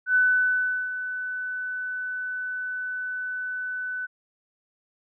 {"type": "tone with ADSR envelope", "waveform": "sine", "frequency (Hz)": 1500, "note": "F#6", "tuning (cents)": 23, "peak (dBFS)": -16, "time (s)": [0.06, 4.07], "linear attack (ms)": 91, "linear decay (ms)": 740, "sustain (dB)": -12, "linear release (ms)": 23, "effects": []}